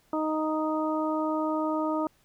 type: harmonic tone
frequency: 311.1 Hz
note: D#4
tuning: in tune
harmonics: 1 / 2 / 3 / 4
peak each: -28 / -31 / -33 / -34 dBFS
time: 0.13-2.07 s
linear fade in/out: 2 ms
effects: pink hiss -65 dBFS RMS until 2.24 s